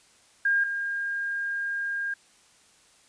sine tone pair in turn, 1613 / 1613 Hz, G6 / G6, +49 / +49 cents, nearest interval unison, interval 0 cents, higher neither, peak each -20 / -27 dBFS, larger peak first, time 0.45-0.64 / 0.64-2.14 s, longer second, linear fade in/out 5 ms, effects white hiss -59 dBFS RMS until 3.08 s + resampled to 22050 Hz

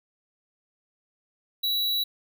square tone, 3919 Hz, B7, 14 cents flat, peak -24 dBFS, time 1.63-2.04 s, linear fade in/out 10 ms, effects none

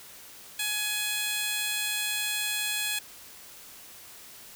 15% pulse tone with high-pass filter, 839 Hz, G#5, 17 cents sharp, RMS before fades -30 dBFS, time 0.59-2.99 s, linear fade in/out 5 ms, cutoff 2800 Hz, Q 0.57, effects white hiss -48 dBFS RMS until 4.55 s

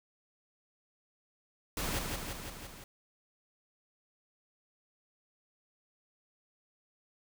pink noise with echo, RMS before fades -35 dBFS, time 1.77-1.99 s, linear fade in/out 2 ms, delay 170 ms, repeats 5, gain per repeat -3 dB, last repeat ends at 2.84 s, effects none

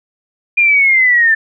sine linear sweep, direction down, 2426 to 1760 Hz, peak -7 dBFS, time 0.57-1.35 s, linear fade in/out 10 ms, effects none

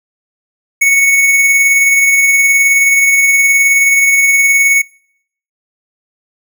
square tone with tremolo, 2217 Hz, C#7, in tune, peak -6 dBFS, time 0.81-4.82 s, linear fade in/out 10 ms, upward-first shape sine, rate 19 Hz, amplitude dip 30%, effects noise-tail reverb RT60 0.7 s tail -26 dB re dry

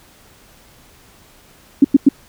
sine tone bursts, 277.2 Hz, C#4, in tune, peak -3 dBFS, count 3, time 1.82-2.089 s, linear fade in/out 5 ms, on 25 ms, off 97 ms, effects pink hiss -48 dBFS RMS until 2.28 s

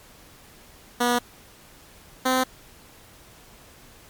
10% pulse tone pair in turn, 242.5 / 257.9 Hz, B3 / C4, -31 / -25 cents, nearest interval minor second, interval 106 cents, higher second, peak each -11 dBFS, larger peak neither, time 1-1.19 / 2.25-2.44 s, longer neither, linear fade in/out 10 ms, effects pink hiss -50 dBFS RMS until 4.09 s + MP3 96 kbps

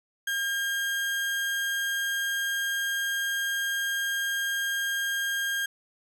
35% pulse tone, 1612 Hz, G6, 48 cents sharp, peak -25 dBFS, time 0.27-5.66 s, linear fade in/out 5 ms, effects none

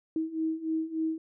sine beating tone pair, 317.9 / 321.3 Hz, D#4 / E4, +37 / -44 cents, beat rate 3.4 Hz, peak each -33 / -30 dBFS, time 0.16-1.18 s, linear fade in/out 2 ms, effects none

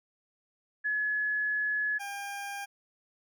sine / 20% pulse tone pair in turn, 1700 / 802.3 Hz, G#6 / G5, +40 / +40 cents, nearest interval octave + minor second, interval 1300 cents, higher first, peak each -27 / -31 dBFS, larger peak first, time 0.84-1.99 / 1.99-2.66 s, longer first, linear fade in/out 20 ms, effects none

